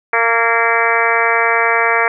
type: harmonic tone with a mistuned harmonic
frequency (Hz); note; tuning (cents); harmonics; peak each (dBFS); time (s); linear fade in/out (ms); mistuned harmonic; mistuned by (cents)
230; A#3; -23; 2 / 3 / 4 / 5 / 6 / 7 / 8 / 9 / 10; -20 / -20 / -20 / -20 / -20 / -20 / -20 / -20 / -20; 0.13-2.08; 2; 7; +35
effects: none